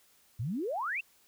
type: exponential sweep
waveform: sine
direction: up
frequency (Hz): 100.1 to 2821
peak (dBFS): -31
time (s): 0.39-1.01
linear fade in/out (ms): 10
effects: white hiss -65 dBFS RMS until 1.27 s